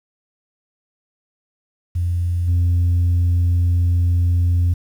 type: tone with level steps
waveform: sine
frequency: 87.31 Hz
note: F2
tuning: in tune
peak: -16 / -11 dBFS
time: 1.95-4.74 s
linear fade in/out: 10 ms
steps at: 2.47 s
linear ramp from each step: 20 ms
effects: tanh soft clip ceiling -12 dBFS + 8-bit